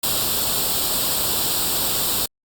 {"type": "noise with comb filter", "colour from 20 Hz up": "white", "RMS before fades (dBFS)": -21, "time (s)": [0.03, 2.26], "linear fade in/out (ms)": 5, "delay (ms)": 0.24, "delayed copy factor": 0.7, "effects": ["Opus 48 kbps"]}